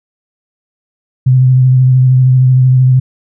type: tone with vibrato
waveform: sine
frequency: 128.7 Hz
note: C3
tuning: 28 cents flat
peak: -4 dBFS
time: 1.26-3 s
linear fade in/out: 10 ms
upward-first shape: triangle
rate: 13 Hz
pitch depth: 29 cents each way
effects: none